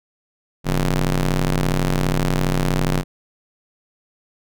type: ring-modulated tone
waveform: sawtooth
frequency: 92.2 Hz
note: F#2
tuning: 6 cents flat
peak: -10 dBFS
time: 0.64-3.04 s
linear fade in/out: 50 ms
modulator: 64.7 Hz
effects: none